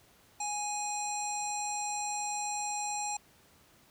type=tone with low-pass filter; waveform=square; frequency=830.6 Hz; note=G#5; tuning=in tune; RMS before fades=-35 dBFS; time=0.4-3.17 s; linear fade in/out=5 ms; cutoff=7300 Hz; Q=8.6; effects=pink hiss -62 dBFS RMS until 3.9 s + high-pass 60 Hz 12 dB/octave